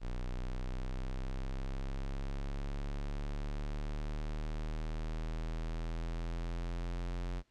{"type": "exponential sweep", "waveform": "square", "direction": "up", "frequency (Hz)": [30.6, 44.3], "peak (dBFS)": -36, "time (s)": [0, 7.43], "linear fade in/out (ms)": 50, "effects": ["pink hiss -75 dBFS RMS until 7.5 s", "low-pass 6000 Hz 12 dB/octave"]}